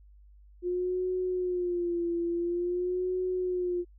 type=tone with vibrato; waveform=sine; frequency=354.3 Hz; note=F4; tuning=25 cents sharp; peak=-27 dBFS; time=0.62-3.85 s; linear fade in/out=50 ms; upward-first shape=sine; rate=0.48 Hz; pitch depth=65 cents each way; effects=added 50 Hz sine -52 dBFS peak until 3.98 s